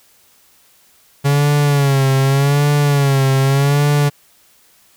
45% pulse tone with vibrato, 140 Hz, C#3, 18 cents sharp, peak -11 dBFS, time 1.24-4.1 s, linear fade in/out 20 ms, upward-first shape sine, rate 0.84 Hz, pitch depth 73 cents each way, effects white hiss -52 dBFS RMS until 4.96 s

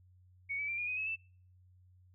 sine tone with pitch steps, 2229 / 2294 / 2362 / 2431 / 2502 / 2575 / 2651 Hz, C#7 / D7 / D7 / D#7 / D#7 / E7 / E7, +9 / -41 / +9 / -41 / +9 / -41 / +9 cents, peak -34 dBFS, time 0.49-1.162 s, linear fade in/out 20 ms, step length 96 ms, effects noise-tail reverb RT60 0.5 s tail -25 dB re dry + added 91 Hz sine -60 dBFS peak until 2.14 s

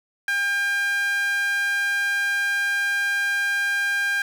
sawtooth tone with high-pass filter, 801 Hz, G5, 37 cents sharp, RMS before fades -23 dBFS, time 0.28-4.22 s, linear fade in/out 2 ms, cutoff 1700 Hz, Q 6.7, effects none

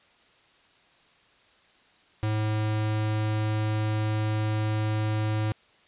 square tone, 107.7 Hz, A2, 37 cents flat, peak -25 dBFS, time 2.23-5.52 s, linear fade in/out 0 ms, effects white hiss -60 dBFS RMS until 5.87 s + resampled to 8000 Hz

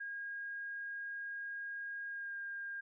sine tone with pitch glide, 1629 to 1609.4 Hz, G#6 to G6, -34 to +45 cents, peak -40 dBFS, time 0-2.81 s, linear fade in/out 10 ms, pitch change -21 cents, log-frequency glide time 2.07-2.36 s, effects none

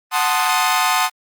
sawtooth chord, F# diminished seventh, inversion none, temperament equal, 740 / 880 / 1046.5 / 1244.5 Hz, F#5 / A5 / C6 / Eb6, 0 / 0 / 0 / 0 cents, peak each -17 dBFS, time 0.11-1.1 s, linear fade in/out 50 ms, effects Opus 32 kbps

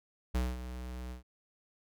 square tone with ADSR envelope, 62.2 Hz, B1, 13 cents sharp, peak -28 dBFS, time 0.34-1.23 s, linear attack 13 ms, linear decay 210 ms, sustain -12 dB, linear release 120 ms, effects none

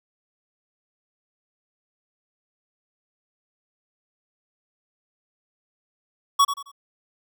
square tone with echo, 1122 Hz, C#6, 21 cents sharp, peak -14 dBFS, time 6.39-6.45 s, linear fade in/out 10 ms, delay 89 ms, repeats 3, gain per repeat -10 dB, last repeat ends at 6.717 s, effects none

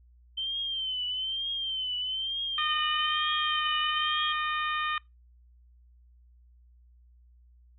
sine tone with vibrato, 3105 Hz, G7, 17 cents flat, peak -29 dBFS, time 0.37-4.33 s, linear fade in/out 10 ms, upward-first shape triangle, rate 1.1 Hz, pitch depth 88 cents each way
harmonic tone, 611 Hz, D#5, 32 cents flat, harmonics 2 / 3 / 4 / 5 / 6, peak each -30 / -34 / -36 / -38 / -40 dBFS, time 2.58-4.98 s, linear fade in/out 2 ms
effects noise-tail reverb RT60 0.2 s tail -24 dB re dry + added 60 Hz sine -55 dBFS peak until 7.78 s

